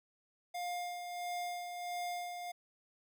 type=tone with tremolo; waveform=square; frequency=707 Hz; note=F5; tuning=21 cents sharp; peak=-37 dBFS; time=0.54-2.52 s; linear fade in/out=10 ms; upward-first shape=sine; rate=1.5 Hz; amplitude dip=45%; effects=none